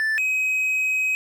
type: tone pair in turn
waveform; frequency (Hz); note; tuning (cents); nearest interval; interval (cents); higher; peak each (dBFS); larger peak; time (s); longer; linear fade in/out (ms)
triangle; 1760 / 2533; A6 / D#7; 0 / +30; tritone; 630; second; -18; neither; 0-0.18 / 0.18-1.15; second; 0
effects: none